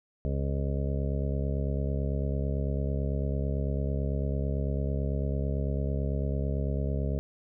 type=harmonic tone; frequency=69 Hz; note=C#2; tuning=7 cents flat; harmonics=1 / 2 / 3 / 4 / 6 / 7 / 8 / 9; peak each=-29 / -32 / -37 / -41 / -40 / -42 / -43 / -42 dBFS; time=0.25-7.19 s; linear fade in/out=0 ms; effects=none